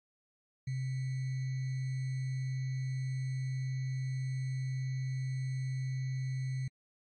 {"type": "tone with sample-and-hold", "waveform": "sine", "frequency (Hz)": 130.81, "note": "C3", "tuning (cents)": 0, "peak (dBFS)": -32, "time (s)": [0.67, 6.68], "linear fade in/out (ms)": 5, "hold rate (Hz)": 2100, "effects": ["MP3 32 kbps"]}